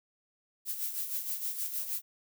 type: noise with tremolo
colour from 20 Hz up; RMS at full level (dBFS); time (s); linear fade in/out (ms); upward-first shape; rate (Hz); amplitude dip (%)
violet; -33; 0.65-2.02; 50; sine; 6.4; 60
effects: none